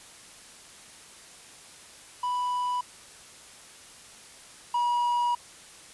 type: tone pair in turn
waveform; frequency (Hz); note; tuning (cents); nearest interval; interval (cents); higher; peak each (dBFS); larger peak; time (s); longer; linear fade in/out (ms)
triangle; 987.8 / 963.6; B5 / B5; 0 / -43; unison; 43; first; -24 / -21; second; 2.23-2.81 / 4.74-5.35; second; 5
effects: white hiss -49 dBFS RMS until 5.93 s + resampled to 24000 Hz